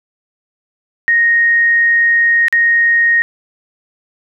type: tone with dropouts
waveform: sine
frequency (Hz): 1864.7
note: A#6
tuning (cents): 0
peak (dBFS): -8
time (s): 1.08-3.22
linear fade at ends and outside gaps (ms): 0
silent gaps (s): 2.483-2.526
effects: none